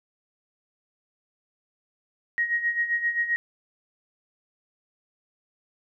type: tone with tremolo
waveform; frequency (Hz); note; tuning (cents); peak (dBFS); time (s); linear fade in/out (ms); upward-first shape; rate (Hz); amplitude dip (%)
sine; 1884; A#6; +18; -20; 2.38-3.36; 0; sine; 7.6; 70
effects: none